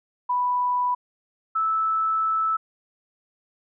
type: tone pair in turn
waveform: sine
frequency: 987.8 / 1311.3 Hz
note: B5 / E6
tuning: 0 / -9 cents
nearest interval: perfect fourth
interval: 491 cents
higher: second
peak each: -20 dBFS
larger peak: neither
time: 0.29-0.95 / 1.55-2.57 s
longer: second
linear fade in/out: 10 ms
effects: none